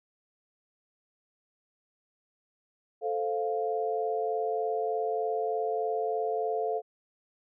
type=chord; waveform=sine; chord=F major; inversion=first; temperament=equal; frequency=440 / 523.3 / 698.5 Hz; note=A4 / C5 / F5; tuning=0 / 0 / 0 cents; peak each=-30 / -36 / -31 dBFS; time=3.01-6.82 s; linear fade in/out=50 ms; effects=none